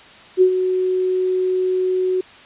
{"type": "tone with ADSR envelope", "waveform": "sine", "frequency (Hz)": 370, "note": "F#4", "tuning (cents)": 0, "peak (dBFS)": -7, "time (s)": [0.37, 2.21], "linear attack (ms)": 45, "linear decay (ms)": 84, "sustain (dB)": -9, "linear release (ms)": 6, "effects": ["white hiss -43 dBFS RMS until 2.45 s", "resampled to 8000 Hz"]}